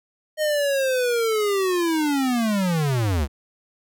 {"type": "linear sweep", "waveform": "square", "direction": "down", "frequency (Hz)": [622.3, 63.6], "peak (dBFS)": -20, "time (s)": [0.37, 3.28], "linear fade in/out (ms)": 50, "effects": []}